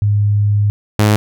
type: tone pair in turn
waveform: sine / sawtooth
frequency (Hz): 103.2 / 105.37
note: G#2 / G#2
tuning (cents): -10 / +26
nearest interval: unison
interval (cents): 36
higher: second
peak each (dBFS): -10 / -5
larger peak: second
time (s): 0.02-0.7 / 0.99-1.16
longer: first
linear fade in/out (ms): 0
effects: none